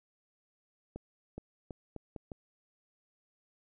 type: accelerating click train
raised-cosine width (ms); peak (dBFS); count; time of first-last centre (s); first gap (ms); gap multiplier
2; -28; 6; 0.96-2.318; 420; 0.78
effects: none